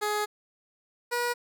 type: tone pair in turn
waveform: 15% pulse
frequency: 419.5 / 482.4 Hz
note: G#4 / B4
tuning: +17 / -41 cents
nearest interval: major second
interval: 242 cents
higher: second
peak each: -20 dBFS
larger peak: neither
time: 0.01-0.26 / 1.11-1.34 s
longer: first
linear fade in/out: 20 ms
effects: none